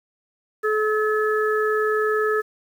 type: harmonic tone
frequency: 429.5 Hz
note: A4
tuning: 42 cents flat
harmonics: 1 / 3 / 4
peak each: -20 / -25 / -26 dBFS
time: 0.63-2.42 s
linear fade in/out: 20 ms
effects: 8-bit